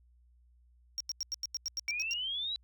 triangle tone bursts, 5588 Hz, F8, in tune, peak -31 dBFS, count 11, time 0.98-2.134 s, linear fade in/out 0 ms, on 24 ms, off 89 ms
sine exponential sweep, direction up, 2281 to 3984 Hz, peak -33 dBFS, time 1.88-2.56 s, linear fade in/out 0 ms
effects added 60 Hz sine -61 dBFS peak until 2.63 s

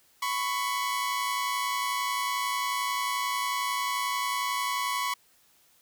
sawtooth tone pair together, 997.5 / 1108.7 Hz, B5 / C#6, +17 / 0 cents, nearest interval major second, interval 183 cents, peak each -27 / -26 dBFS, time 0.22-5.14 s, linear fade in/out 5 ms, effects white hiss -63 dBFS RMS until 5.81 s

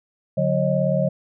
sine tone cluster, 144.8 / 182.9 / 545 / 623 Hz, D3 / F#3 / C#5 / D#5, -24 / -20 / -29 / +2 cents, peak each -23 dBFS, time 0.37-1.09 s, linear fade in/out 10 ms, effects none

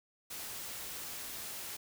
white noise, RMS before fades -43 dBFS, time 0.3-1.77 s, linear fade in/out 10 ms, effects none

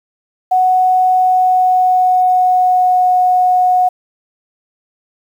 sine tone with pitch glide, 740 to 731.1 Hz, F#5 to F#5, 0 to -21 cents, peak -8 dBFS, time 0.51-3.89 s, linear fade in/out 10 ms, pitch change -21 cents, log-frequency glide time 1.17-3.1 s, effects 7-bit

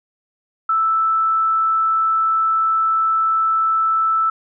sine tone, 1318.5 Hz, E6, in tune, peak -14 dBFS, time 0.69-4.3 s, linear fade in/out 5 ms, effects none

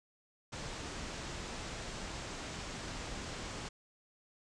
pink low-pass noise, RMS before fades -43 dBFS, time 0.52-3.69 s, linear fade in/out 10 ms, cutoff 8100 Hz, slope 48 dB/octave, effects none

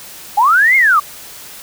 sine linear two-way sweep, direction up then down, 780 to 2179 to 1116 Hz, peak -7 dBFS, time 0.37-1 s, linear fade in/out 10 ms, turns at 0.76 s, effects white hiss -34 dBFS RMS until 1.62 s

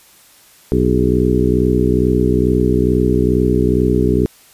harmonic tone with a mistuned harmonic, 62.3 Hz, B1, 16 cents sharp, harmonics 1 / 2 / 3 / 4 / 5 / 6 / 7, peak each -19 / -19 / -19 / -19 / -19 / -19 / -19 dBFS, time 0.72-4.26 s, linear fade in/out 0 ms, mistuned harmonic 7, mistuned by -60 cents, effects white hiss -47 dBFS RMS until 4.53 s + resampled to 32000 Hz

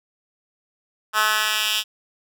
10% pulse tone with high-pass filter sweep, 214.7 Hz, A3, 42 cents flat, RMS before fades -21 dBFS, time 1.13-1.84 s, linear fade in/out 50 ms, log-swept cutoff 1300 to 3100 Hz, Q 2.1, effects none

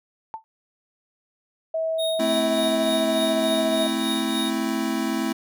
sine tone with exponential decay, 887 Hz, A5, 14 cents sharp, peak -25 dBFS, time 0.34-0.44 s, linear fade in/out 0 ms, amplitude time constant 21 ms
sine tone, 646 Hz, E5, 35 cents flat, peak -22 dBFS, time 1.74-3.87 s, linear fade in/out 5 ms
square tone with tremolo, 3729 Hz, A#7, in tune, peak -26 dBFS, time 1.98-4.51 s, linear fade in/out 20 ms, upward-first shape triangle, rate 3.4 Hz, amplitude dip 70%
square chord, A minor, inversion none, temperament equal, 220 / 261.6 / 329.6 Hz, A3 / C4 / E4, 0 / 0 / 0 cents, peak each -28 dBFS, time 2.19-5.33 s, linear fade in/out 10 ms
effects none

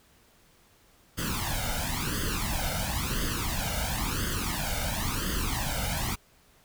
pink noise with flanger, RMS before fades -30 dBFS, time 1.17-6.16 s, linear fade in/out 20 ms, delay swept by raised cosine 0.62 to 1.38 ms, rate 0.97 Hz, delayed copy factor +0.85, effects pink hiss -61 dBFS RMS until 6.64 s

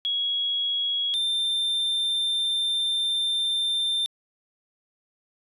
sine / triangle tone pair in turn, 3325 / 3583 Hz, G#7 / A7, +1 / +31 cents, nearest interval minor second, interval 130 cents, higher second, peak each -23 / -21 dBFS, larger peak second, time 0.05-1.14 / 1.14-4.06 s, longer second, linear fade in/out 0 ms, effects resampled to 32000 Hz

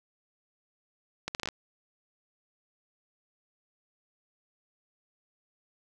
accelerating click train, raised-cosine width 0.2 ms, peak -15 dBFS, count 7, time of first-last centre 1.28-1.487 s, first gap 69 ms, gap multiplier 0.71, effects none

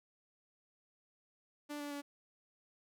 sawtooth tone with pitch steps, 293.7 / 289.8 / 286 Hz, D4 / D4 / D4, 0 / -23 / -46 cents, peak -37 dBFS, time 1.69-2.02 s, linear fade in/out 20 ms, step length 110 ms, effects none

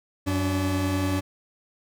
40% pulse tone pair together, 92.5 / 287.8 Hz, F#2 / D4, 0 / -35 cents, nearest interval octave + minor sixth, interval 1965 cents, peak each -25 dBFS, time 0.26-1.21 s, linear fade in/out 20 ms, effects none

